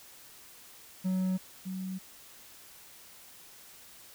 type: tone pair in turn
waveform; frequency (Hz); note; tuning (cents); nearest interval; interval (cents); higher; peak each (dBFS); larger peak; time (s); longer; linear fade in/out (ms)
triangle / sine; 186.2 / 187.6; F#3 / F#3; +11 / +24; unison; 13; second; -25 / -34; first; 1.04-1.38 / 1.65-1.99; neither; 20
effects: white hiss -53 dBFS RMS until 4.14 s